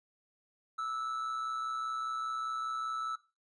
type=tone with amplitude modulation; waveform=triangle; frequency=1311 Hz; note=E6; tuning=10 cents flat; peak=-29 dBFS; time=0.78-3.16 s; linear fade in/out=10 ms; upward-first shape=sine; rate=125 Hz; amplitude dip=50%; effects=noise-tail reverb RT60 0.3 s tail -18 dB re dry + resampled to 22050 Hz